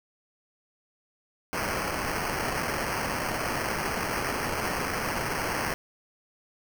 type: noise with sample-and-hold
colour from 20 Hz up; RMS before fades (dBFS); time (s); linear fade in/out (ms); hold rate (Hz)
white; -30; 1.53-5.74; 0; 3675
effects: none